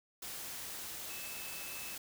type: tone in noise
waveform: sine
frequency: 2611 Hz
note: E7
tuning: 17 cents flat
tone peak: -49 dBFS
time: 1.09-1.95 s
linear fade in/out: 5 ms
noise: white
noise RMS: -44 dBFS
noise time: 0.22-1.98 s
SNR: -8 dB
effects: none